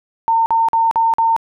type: tone bursts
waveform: sine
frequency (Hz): 909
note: A#5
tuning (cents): -44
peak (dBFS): -11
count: 5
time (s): 0.28-1.364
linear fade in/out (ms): 0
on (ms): 180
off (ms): 46
effects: none